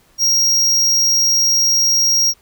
square tone, 5620 Hz, F8, 10 cents sharp, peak -12 dBFS, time 0.18-2.34 s, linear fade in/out 50 ms, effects pink hiss -54 dBFS RMS until 2.41 s

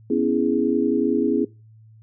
sine chord, C# minor seventh, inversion third, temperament equal, 246.9 / 277.2 / 329.6 / 415.3 Hz, B3 / C#4 / E4 / G#4, 0 / 0 / 0 / 0 cents, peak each -23 dBFS, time 0.1-1.45 s, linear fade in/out 5 ms, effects noise-tail reverb RT60 0.3 s tail -22 dB re dry + added 110 Hz sine -46 dBFS peak until 2.02 s

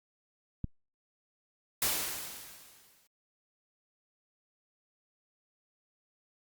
click, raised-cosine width 5 ms, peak -21 dBFS, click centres 0.643 s
white noise with exponential decay, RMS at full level -28 dBFS, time 1.82-3.07 s, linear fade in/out 2 ms, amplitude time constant 270 ms
effects Opus 48 kbps

